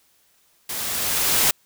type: noise with level ramp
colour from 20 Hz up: white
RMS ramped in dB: -29 to -17 dBFS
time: 0.69-1.51 s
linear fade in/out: 5 ms
effects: white hiss -61 dBFS RMS until 1.65 s